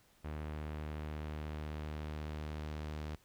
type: tone with low-pass filter sweep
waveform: sawtooth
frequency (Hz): 76.2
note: D#2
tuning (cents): -36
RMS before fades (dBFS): -42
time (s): 0.24-3.16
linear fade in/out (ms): 10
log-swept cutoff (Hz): 2400 to 5100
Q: 0.84
effects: pink hiss -68 dBFS RMS until 3.24 s